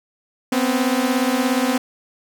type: beating tone pair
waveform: sawtooth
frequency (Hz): 246.9 / 263.9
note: B3 / C4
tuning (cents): 0 / +15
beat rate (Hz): 17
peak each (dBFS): -16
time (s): 0.52-1.78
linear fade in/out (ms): 5
effects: none